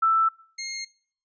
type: tone pair in turn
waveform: sine / 5% pulse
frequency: 1325 / 2137 Hz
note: E6 / C7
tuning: +9 / +36 cents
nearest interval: minor sixth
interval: 827 cents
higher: second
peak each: -17 dBFS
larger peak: neither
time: 0.02-0.29 / 0.58-0.85 s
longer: neither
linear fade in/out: 10 ms
effects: noise-tail reverb RT60 0.6 s tail -24 dB re dry + resampled to 16000 Hz